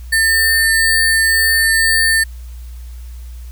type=tone with sample-and-hold; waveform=sine; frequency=1799 Hz; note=A6; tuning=38 cents sharp; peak=-10 dBFS; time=0.12-2.24 s; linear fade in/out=10 ms; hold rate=6300 Hz; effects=added 60 Hz sine -28 dBFS peak until 3.51 s + white hiss -48 dBFS RMS until 3.51 s